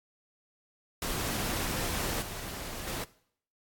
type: noise with level steps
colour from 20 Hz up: pink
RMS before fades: -33 / -40 / -36 dBFS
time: 1.02-3.04 s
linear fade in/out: 2 ms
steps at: 2.22 / 2.87 s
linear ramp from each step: 5 ms
effects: noise-tail reverb RT60 0.6 s tail -19 dB re dry + AAC 64 kbps